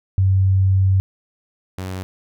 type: tone pair in turn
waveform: sine / sawtooth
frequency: 95.5 / 93.32 Hz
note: G2 / F#2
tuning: -45 / +15 cents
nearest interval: unison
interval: 40 cents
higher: first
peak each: -12 / -22 dBFS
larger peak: first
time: 0.18-1 / 1.78-2.03 s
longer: first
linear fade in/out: 0 ms
effects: none